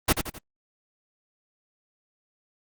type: noise with echo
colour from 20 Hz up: pink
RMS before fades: -19 dBFS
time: 0.08-0.13 s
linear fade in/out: 10 ms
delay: 86 ms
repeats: 3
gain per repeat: -7 dB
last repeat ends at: 0.388 s
effects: Opus 32 kbps